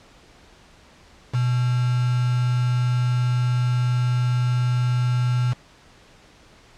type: tone with quantisation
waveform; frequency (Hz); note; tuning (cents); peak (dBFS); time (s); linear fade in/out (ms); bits
sine; 123.47; B2; 0; -18; 1.33-5.54; 20; 5
effects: pink hiss -51 dBFS RMS until 6.77 s + low-pass 6000 Hz 12 dB/octave